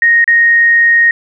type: tone with dropouts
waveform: sine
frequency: 1864.7 Hz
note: A#6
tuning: in tune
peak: -5 dBFS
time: 0.02-1.11 s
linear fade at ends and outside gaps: 2 ms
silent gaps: 0.243-0.277 s
effects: none